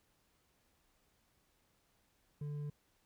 sine tone with hard clipping, 146.7 Hz, D3, 2 cents flat, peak -40 dBFS, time 2.41-2.7 s, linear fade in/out 5 ms, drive 4 dB, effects pink hiss -75 dBFS RMS until 3.05 s

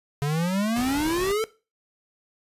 square exponential sweep, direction up, 140 to 452.8 Hz, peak -23 dBFS, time 0.22-1.44 s, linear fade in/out 0 ms
pink noise, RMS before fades -34 dBFS, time 0.76-1.32 s, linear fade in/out 2 ms
effects noise-tail reverb RT60 0.3 s tail -18 dB re dry + resampled to 32000 Hz

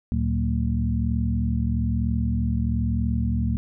sine tone cluster, 72.7 / 113.8 / 186 / 229.1 Hz, D2 / A#2 / F#3 / A#3, -17 / -41 / +9 / -30 cents, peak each -24 / -26 / -30 / -27 dBFS, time 0.12-3.57 s, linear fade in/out 0 ms, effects none

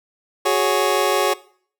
25% pulse chord, F# suspended second, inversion none, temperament just, 370 / 416.2 / 555 Hz, F#4 / G#4 / C#5, 0 / +4 / +2 cents, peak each -17 dBFS, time 0.45-1.34 s, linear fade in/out 10 ms, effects noise-tail reverb RT60 0.5 s tail -19 dB re dry

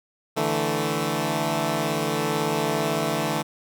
10% pulse chord, D suspended second, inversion none, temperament equal, 146.83 / 164.81 / 220 Hz, D3 / E3 / A3, 0 / 0 / 0 cents, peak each -19 dBFS, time 0.36-3.43 s, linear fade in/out 20 ms, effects none

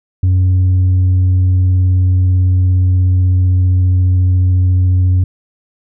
sine tone with pitch glide, 92.1 to 91.41 Hz, F#2 to F#2, -7 to -20 cents, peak -5 dBFS, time 0.23-5.24 s, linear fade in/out 5 ms, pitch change -13 cents, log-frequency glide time 0.72-4 s, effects tanh soft clip ceiling -7 dBFS

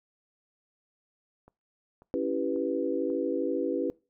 click train, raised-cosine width 1 ms, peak -39 dBFS, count 4, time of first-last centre 1.48-3.102 s, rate 1.85 Hz
sine chord, C# half-diminished seventh, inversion none, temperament equal, 277.2 / 329.6 / 392 / 493.9 Hz, C#4 / E4 / G4 / B4, 0 / 0 / 0 / 0 cents, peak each -32 / -32 / -33 / -31 dBFS, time 2.14-3.9 s, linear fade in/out 0 ms
effects noise-tail reverb RT60 0.3 s tail -23 dB re dry

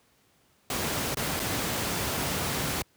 pink noise with dropouts, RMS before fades -29 dBFS, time 0.7-2.82 s, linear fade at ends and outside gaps 2 ms, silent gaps 1.146-1.17 / 1.395-1.399 s, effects pink hiss -65 dBFS RMS until 2.96 s + high-pass 80 Hz 12 dB/octave

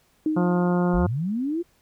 sine tone with exponential decay, 310.6 Hz, D#4, 3 cents flat, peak -18 dBFS, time 0.26-0.95 s, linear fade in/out 2 ms, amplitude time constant 150 ms
harmonic tone, 177.3 Hz, F3, 26 cents sharp, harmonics 1 / 2 / 3 / 4 / 5 / 6 / 7 / 8, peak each -20 / -26 / -30 / -32 / -34 / -36 / -37 / -38 dBFS, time 0.36-1.07 s, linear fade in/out 10 ms
sine linear sweep, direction up, 32.57 to 355 Hz, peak -23 dBFS, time 0.93-1.63 s, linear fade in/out 20 ms
effects pink hiss -63 dBFS RMS until 1.81 s

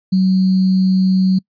sine tone with sample-and-hold, 187.9 Hz, F#3, 27 cents sharp, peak -10 dBFS, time 0.12-1.39 s, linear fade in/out 10 ms, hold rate 4410 Hz, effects noise-tail reverb RT60 0.1 s tail -26 dB re dry + resampled to 11025 Hz

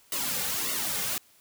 white noise with flanger, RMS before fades -30 dBFS, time 0.12-1.18 s, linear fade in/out 2 ms, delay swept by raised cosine 1.2 to 3.1 ms, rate 1.7 Hz, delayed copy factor -0.8, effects white hiss -60 dBFS RMS until 1.4 s

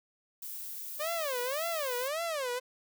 violet noise, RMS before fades -41 dBFS, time 0.42-2.08 s, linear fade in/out 5 ms
sawtooth tone with vibrato, 575 Hz, D5, 37 cents flat, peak -28 dBFS, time 0.99-2.6 s, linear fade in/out 20 ms, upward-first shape sine, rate 1.8 Hz, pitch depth 290 cents each way
effects none

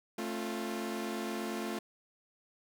sawtooth chord, F major, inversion first, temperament equal with one note detuned, 220 / 268.5 / 349.2 Hz, A3 / C4 / F4, 0 / +45 / 0 cents, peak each -34 / -39 / -35 dBFS, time 0.18-1.79 s, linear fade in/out 5 ms, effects none

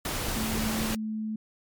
pink noise, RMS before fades -31 dBFS, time 0.05-0.95 s, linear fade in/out 2 ms
clicks, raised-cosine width 5 ms, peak -23 dBFS, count 6, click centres 0.285 / 0.324 / 0.536 / 0.586 / 0.665 / 0.808 s
sine tone with pitch glide, 220 to 217.1 Hz, A3 to A3, 0 to -23 cents, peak -29 dBFS, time 0.36-1.36 s, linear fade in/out 5 ms, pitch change -23 cents, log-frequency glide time 0.95-1 s
effects MP3 96 kbps

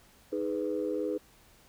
sine chord, G# minor, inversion second, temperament just, 311.5 / 415.3 / 498.4 Hz, D#4 / G#4 / B4, +2 / 0 / +16 cents, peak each -33 dBFS, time 0.32-1.18 s, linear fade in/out 10 ms, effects tanh soft clip ceiling -21 dBFS + pink hiss -60 dBFS RMS until 1.68 s

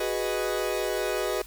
40% pulse chord, G# minor seventh, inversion third, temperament equal, 370 / 415.3 / 493.9 / 622.3 Hz, F#4 / G#4 / B4 / D#5, 0 / 0 / 0 / 0 cents, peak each -31 dBFS, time 0-1.42 s, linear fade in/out 5 ms, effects added 44 Hz sine -46 dBFS peak until 1.46 s + white hiss -48 dBFS RMS until 1.46 s

